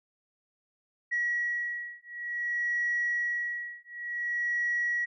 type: beating tone pair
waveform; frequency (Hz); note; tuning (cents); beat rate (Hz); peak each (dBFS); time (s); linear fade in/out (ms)
sine; 1918 / 1918.55; A#6 / A#6; +49 / +49; 0.55; -31 / -31; 1.11-5.06; 20
effects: tanh soft clip ceiling -21 dBFS